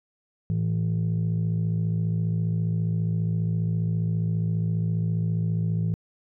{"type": "tone pair together", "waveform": "sine", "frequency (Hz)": [110, 164.81], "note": ["A2", "E3"], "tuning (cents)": [0, 0], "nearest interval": "perfect fifth", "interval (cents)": 700, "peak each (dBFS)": -23, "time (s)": [0.5, 5.94], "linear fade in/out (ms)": 0, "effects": ["tanh soft clip ceiling -19 dBFS"]}